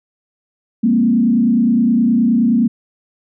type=tone with frequency modulation; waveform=sine; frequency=233.1 Hz; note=A#3; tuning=in tune; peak=-10 dBFS; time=0.83-2.68 s; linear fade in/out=10 ms; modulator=29.6 Hz; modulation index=0.97; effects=none